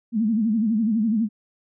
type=tone with vibrato; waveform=sine; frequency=220 Hz; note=A3; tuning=in tune; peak=-18 dBFS; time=0.12-1.29 s; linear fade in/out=50 ms; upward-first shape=sine; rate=12 Hz; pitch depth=120 cents each way; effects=none